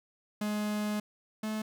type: tone pair in turn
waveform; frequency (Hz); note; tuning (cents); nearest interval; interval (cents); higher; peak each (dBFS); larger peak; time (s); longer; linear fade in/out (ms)
45% pulse; 210 / 216.3; G#3 / A3; +19 / -29; minor second; 52; second; -30 / -32; first; 0.41-1 / 1.43-1.62; first; 5
effects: none